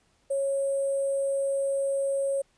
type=tone with sample-and-hold; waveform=sine; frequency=550 Hz; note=C#5; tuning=14 cents flat; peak=-24 dBFS; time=0.3-2.42 s; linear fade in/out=10 ms; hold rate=8820 Hz; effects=pink hiss -67 dBFS RMS until 2.57 s + resampled to 22050 Hz